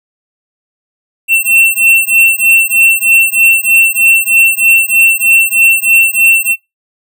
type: beating tone pair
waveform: square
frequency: 2700 / 2703.2 Hz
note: E7 / E7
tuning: +41 / +43 cents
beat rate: 3.2 Hz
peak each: -10 dBFS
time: 1.28-6.56 s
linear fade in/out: 50 ms
effects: noise-tail reverb RT60 0.2 s tail -21 dB re dry